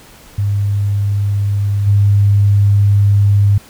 sine tone with level steps, 101.2 Hz, G#2, 44 cents flat, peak -12 / -7 dBFS, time 0.38-3.58 s, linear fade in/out 5 ms, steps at 1.86 s, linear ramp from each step 20 ms, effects pink hiss -41 dBFS RMS until 3.69 s

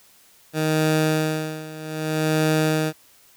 15% pulse tone with tremolo, 156.1 Hz, D#3, 6 cents sharp, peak -11 dBFS, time 0.53-2.93 s, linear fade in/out 50 ms, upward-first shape sine, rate 0.63 Hz, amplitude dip 85%, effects white hiss -54 dBFS RMS until 3.36 s

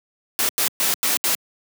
white noise bursts at uneven times, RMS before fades -20 dBFS, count 5, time 0.39-0.49 / 0.58-0.68 / 0.8-0.94 / 1.03-1.17 / 1.24-1.35 s, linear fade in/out 0 ms, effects high-pass 200 Hz 12 dB/octave

